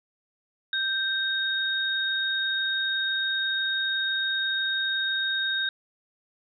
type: tone pair together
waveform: sine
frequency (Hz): 1568 / 3729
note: G6 / A#7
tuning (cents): 0 / 0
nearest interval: octave + minor third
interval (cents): 1500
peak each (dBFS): -27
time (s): 0.73-5.69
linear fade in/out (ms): 2
effects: none